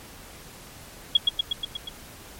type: tone with echo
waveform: sine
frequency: 3322 Hz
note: G#7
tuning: in tune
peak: -12 dBFS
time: 1.15-1.17 s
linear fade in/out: 5 ms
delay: 120 ms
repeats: 6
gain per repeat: -3 dB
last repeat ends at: 1.89 s
effects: pink hiss -45 dBFS RMS until 2.39 s + MP3 64 kbps